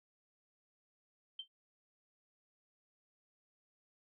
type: tone with exponential decay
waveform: sine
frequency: 3123 Hz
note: G7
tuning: 7 cents flat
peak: -38 dBFS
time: 1.39-1.48 s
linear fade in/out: 5 ms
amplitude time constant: 18 ms
effects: none